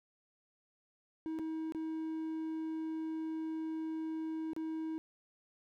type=tone with dropouts; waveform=triangle; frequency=318.8 Hz; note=D#4; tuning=42 cents sharp; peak=-34 dBFS; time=1.26-4.98 s; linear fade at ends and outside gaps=0 ms; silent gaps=1.388-1.395 / 1.722-1.748 / 4.533-4.564 s; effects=none